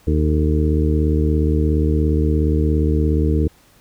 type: harmonic tone with a mistuned harmonic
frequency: 77.1 Hz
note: D#2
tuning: 15 cents flat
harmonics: 1 / 2 / 3 / 4 / 5 / 6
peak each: -16 / -22 / -25 / -22 / -28 / -25 dBFS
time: 0.07-3.48 s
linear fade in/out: 5 ms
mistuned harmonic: 6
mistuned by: -49 cents
effects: pink hiss -53 dBFS RMS until 3.8 s